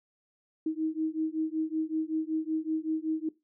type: beating tone pair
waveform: sine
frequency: 313.7 / 319 Hz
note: D#4 / D#4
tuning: +14 / +43 cents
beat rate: 5.3 Hz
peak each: -31 dBFS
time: 0.66-3.29 s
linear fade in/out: 5 ms
effects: noise-tail reverb RT60 0.2 s tail -18 dB re dry